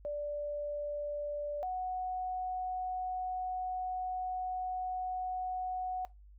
sine tone pair in turn, 586 / 738.3 Hz, D5 / F#5, -4 / -4 cents, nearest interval major third, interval 400 cents, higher second, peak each -34 / -33 dBFS, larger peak second, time 0.05-1.63 / 1.63-6.05 s, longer second, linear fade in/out 0 ms, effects noise-tail reverb RT60 0.2 s tail -20 dB re dry + added 50 Hz sine -53 dBFS peak until 6.38 s

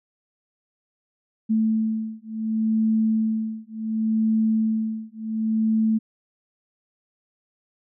sine beating tone pair, 220 / 220.69 Hz, A3 / A3, 0 / +5 cents, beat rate 0.69 Hz, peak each -23 dBFS, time 1.49-5.99 s, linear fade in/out 20 ms, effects none

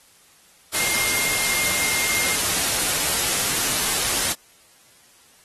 sine tone in noise, 2118 Hz, C7, 21 cents sharp, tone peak -26 dBFS, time 0.76-2.36 s, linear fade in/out 20 ms, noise white, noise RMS -22 dBFS, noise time 0.73-4.34 s, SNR -7 dB, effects white hiss -54 dBFS RMS until 5.44 s + AAC 32 kbps

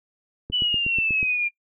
click train, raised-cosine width 3 ms, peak -20 dBFS, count 7, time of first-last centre 0.5-1.229 s, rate 8.23 Hz
sine exponential sweep, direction down, 2994 to 2389 Hz, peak -20 dBFS, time 0.52-1.49 s, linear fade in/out 20 ms
effects noise-tail reverb RT60 0.1 s tail -18 dB re dry

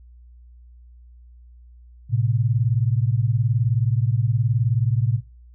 sine beating tone pair, 110.9 / 129.9 Hz, A2 / C3, +14 / -12 cents, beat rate 19 Hz, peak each -19 / -21 dBFS, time 2.09-5.21 s, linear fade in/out 50 ms, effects noise-tail reverb RT60 0.3 s tail -23 dB re dry + added 60 Hz sine -44 dBFS peak until 5.54 s

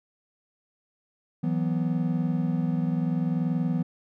triangle chord, E suspended second, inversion none, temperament just, 164.81 / 185.42 / 247.2 Hz, E3 / F#3 / B3, 0 / +4 / +2 cents, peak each -24 / -28 / -27 dBFS, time 1.43-3.83 s, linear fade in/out 10 ms, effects none

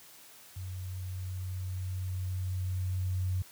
sine tone with level ramp, 92.4 Hz, F#2, 2 cents flat, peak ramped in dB -36 to -27 dBFS, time 0.56-3.42 s, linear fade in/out 5 ms, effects white hiss -54 dBFS RMS until 3.51 s + high-pass 60 Hz 12 dB/octave

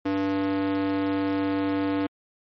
square tone with high-pass filter, 97.3 Hz, G2, 12 cents flat, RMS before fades -25 dBFS, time 0.05-2.07 s, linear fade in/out 10 ms, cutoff 290 Hz, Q 2.2, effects low-pass 3000 Hz 12 dB/octave + MP3 32 kbps

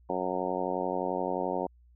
harmonic tone, 91.5 Hz, F#2, 19 cents flat, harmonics 2 / 3 / 4 / 5 / 6 / 7 / 8 / 9 / 10, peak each -40 / -38 / -36 / -37 / -35 / -38 / -36 / -41 / -37 dBFS, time 0.09-1.67 s, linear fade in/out 10 ms, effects added 60 Hz sine -56 dBFS peak until 1.95 s

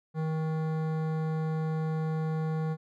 sine tone with hard clipping, 158.1 Hz, D#3, 28 cents sharp, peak -30 dBFS, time 0.14-2.77 s, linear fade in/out 50 ms, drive 15 dB, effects none

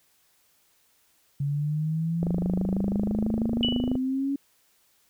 sine exponential sweep, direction up, 140 to 280.6 Hz, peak -24 dBFS, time 1.4-4.36 s, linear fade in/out 5 ms
click train, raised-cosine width 2 ms, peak -16 dBFS, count 46, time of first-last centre 2.23-3.954 s, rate 26.1 Hz
sine tone with exponential decay, 2956 Hz, F#7, 2 cents flat, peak -20 dBFS, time 3.63-3.97 s, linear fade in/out 1 ms, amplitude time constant 72 ms
effects white hiss -65 dBFS RMS until 5.09 s

